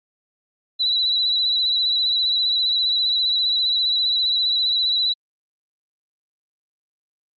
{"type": "tone with vibrato", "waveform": "sine", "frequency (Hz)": 3951, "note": "B7", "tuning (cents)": 0, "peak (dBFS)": -17, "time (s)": [0.79, 5.14], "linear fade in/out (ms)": 20, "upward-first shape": "sine", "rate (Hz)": 15, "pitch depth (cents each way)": 40, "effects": ["Opus 48 kbps"]}